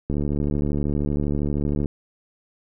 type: click train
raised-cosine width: 3 ms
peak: -12 dBFS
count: 129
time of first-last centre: 0.1-1.858 s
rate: 72.8 Hz
effects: none